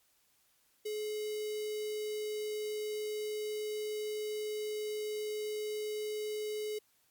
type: tone with notch filter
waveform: square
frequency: 424.9 Hz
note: G#4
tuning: 40 cents sharp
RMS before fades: -37 dBFS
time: 0.85-6.79 s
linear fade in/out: 10 ms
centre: 1300 Hz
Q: 0.81
effects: white hiss -71 dBFS RMS until 7.1 s + MP3 96 kbps